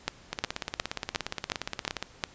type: two click trains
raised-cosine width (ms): 0.2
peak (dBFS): -9 / -13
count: 7 / 30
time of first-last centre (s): 0.08-2.238 / 0.33-2.026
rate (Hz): 2.78 / 17.1
effects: pink hiss -54 dBFS RMS until 2.34 s + resampled to 16000 Hz